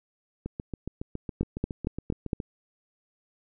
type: two click trains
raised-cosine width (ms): 3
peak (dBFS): -13 / -20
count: 5 / 15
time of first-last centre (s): 1.41-2.332 / 0.46-2.402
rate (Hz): 4.34 / 7.21
effects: none